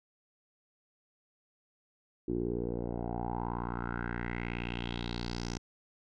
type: tone with low-pass filter sweep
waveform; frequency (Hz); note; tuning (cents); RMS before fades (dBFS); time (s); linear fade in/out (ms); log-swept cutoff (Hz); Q
10% pulse; 59; A#1; +22; -36; 2.28-5.58; 5; 340 to 6000; 4.7
effects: none